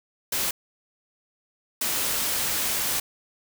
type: noise bursts at uneven times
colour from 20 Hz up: white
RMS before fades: -26 dBFS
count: 2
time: 0.32-0.51 / 1.81-3 s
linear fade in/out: 5 ms
effects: none